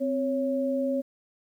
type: tone pair together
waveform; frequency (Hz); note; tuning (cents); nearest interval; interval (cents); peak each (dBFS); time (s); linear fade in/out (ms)
sine; 261 / 554; C4 / C#5; -4 / -1; octave + minor second; 1303; -27; 0-1.02; 20
effects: 10-bit